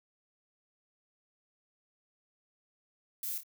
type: noise with echo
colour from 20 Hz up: violet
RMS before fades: -37 dBFS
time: 3.23-3.38 s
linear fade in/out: 2 ms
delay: 27 ms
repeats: 2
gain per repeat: -8 dB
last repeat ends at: 3.434 s
effects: none